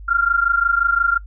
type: tone pair together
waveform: sine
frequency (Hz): 1375.3 / 1401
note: F6 / F6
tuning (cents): -27 / +5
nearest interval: unison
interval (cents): 32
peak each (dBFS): -17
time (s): 0.08-1.18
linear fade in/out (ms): 10
effects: noise-tail reverb RT60 0.1 s tail -23 dB re dry + added 50 Hz sine -33 dBFS peak until 1.26 s